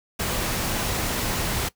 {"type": "noise", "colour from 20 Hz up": "pink", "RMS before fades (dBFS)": -26, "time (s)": [0.19, 1.69], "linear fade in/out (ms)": 10, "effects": ["noise-tail reverb RT60 0.1 s tail -18 dB re dry"]}